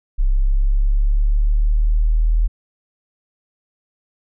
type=exponential sweep; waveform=sine; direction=up; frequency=33 to 40.4 Hz; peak=-12 dBFS; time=0.18-2.48 s; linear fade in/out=20 ms; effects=none